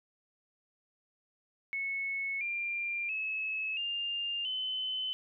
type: tone with pitch steps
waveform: sine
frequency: 2200 / 2385 / 2586 / 2804 / 3040 Hz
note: C#7 / D7 / E7 / F7 / F#7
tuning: -14 / +26 / -34 / +6 / +46 cents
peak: -32 dBFS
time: 1.73-5.13 s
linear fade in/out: 0 ms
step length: 680 ms
effects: none